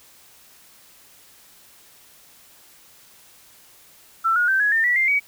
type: tone with pitch steps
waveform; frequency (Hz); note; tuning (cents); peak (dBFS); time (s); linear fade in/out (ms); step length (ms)
sine; 1338 / 1442.3 / 1554.8 / 1676.1 / 1806.8 / 1947.7 / 2100 / 2263; E6 / F#6 / G6 / G#6 / A6 / B6 / C7 / C#7; +25 / -45 / -15 / +15 / +45 / -25 / +6 / +35; -16; 4.24-5.2; 20; 120
effects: white hiss -51 dBFS RMS until 5.27 s